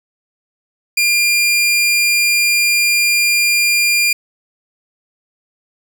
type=tone; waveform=sawtooth; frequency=2400 Hz; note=D7; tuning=37 cents sharp; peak=-8 dBFS; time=0.97-4.13 s; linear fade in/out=5 ms; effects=none